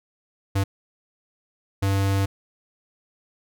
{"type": "tone bursts at uneven times", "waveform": "square", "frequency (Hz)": 98, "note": "G2", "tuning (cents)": 0, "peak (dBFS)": -20, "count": 2, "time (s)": [[0.55, 0.64], [1.82, 2.26]], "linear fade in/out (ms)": 10, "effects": []}